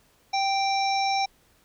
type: harmonic tone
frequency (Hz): 784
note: G5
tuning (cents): 0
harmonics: 1 / 3 / 5 / 7 / 8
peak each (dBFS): -23 / -31 / -34 / -32 / -43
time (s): 0.33-1.26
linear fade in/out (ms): 10
effects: pink hiss -62 dBFS RMS until 1.64 s